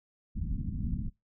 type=low-pass noise; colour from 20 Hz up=pink; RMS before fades=-33 dBFS; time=0.35-1.1 s; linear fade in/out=20 ms; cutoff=250 Hz; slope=48 dB/octave; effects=noise-tail reverb RT60 0.2 s tail -23 dB re dry